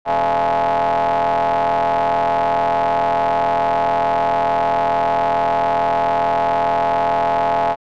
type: ring-modulated tone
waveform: 40% pulse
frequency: 82.41 Hz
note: E2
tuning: in tune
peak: -11 dBFS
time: 0.05-7.76 s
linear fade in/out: 50 ms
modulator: 764 Hz
effects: low-pass 3000 Hz 12 dB/octave